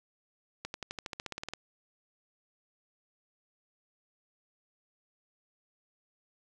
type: accelerating click train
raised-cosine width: 0.2 ms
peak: -20 dBFS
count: 14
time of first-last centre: 0.65-1.536 s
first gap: 91 ms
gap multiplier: 0.95
effects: none